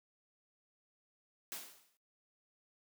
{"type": "noise with exponential decay", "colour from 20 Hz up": "white", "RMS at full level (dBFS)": -41, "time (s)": [1.52, 1.97], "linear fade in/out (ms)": 0, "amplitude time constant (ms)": 97, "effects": ["noise-tail reverb RT60 0.4 s tail -25 dB re dry", "high-pass 200 Hz 12 dB/octave"]}